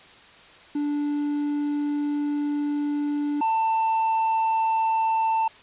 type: tone pair in turn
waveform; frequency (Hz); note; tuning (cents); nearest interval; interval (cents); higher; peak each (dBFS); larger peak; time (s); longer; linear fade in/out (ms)
triangle; 292.1 / 892.2; D4 / A5; -9 / +24; octave + perfect fifth; 1933; second; -21 / -18; second; 0.75-3.41 / 3.41-5.48; first; 5
effects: white hiss -49 dBFS RMS until 5.62 s + resampled to 8000 Hz